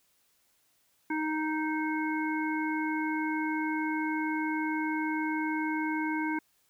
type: harmonic tone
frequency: 311.1 Hz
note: D#4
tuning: in tune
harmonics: 1 / 3 / 5 / 7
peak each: -30 / -35 / -37 / -38 dBFS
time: 1.1-6.39 s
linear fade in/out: 5 ms
effects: white hiss -70 dBFS RMS until 6.69 s